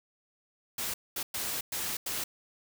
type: noise bursts at uneven times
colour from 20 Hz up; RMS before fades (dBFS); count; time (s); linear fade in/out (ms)
white; -34; 5; 0.78-0.94 / 1.16-1.23 / 1.34-1.61 / 1.72-1.97 / 2.06-2.24; 5
effects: none